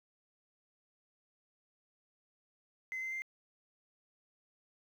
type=tone with pitch steps; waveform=sine; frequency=2054 / 2073 / 2092 Hz; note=C7 / C7 / C7; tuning=-33 / -17 / -1 cents; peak=-35 dBFS; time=2.92-3.22 s; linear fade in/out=0 ms; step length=100 ms; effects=tanh soft clip ceiling -34 dBFS + 11-bit